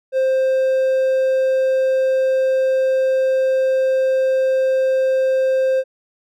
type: tone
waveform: triangle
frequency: 525 Hz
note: C5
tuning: 6 cents sharp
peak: -12 dBFS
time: 0.12-5.84 s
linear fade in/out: 50 ms
effects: none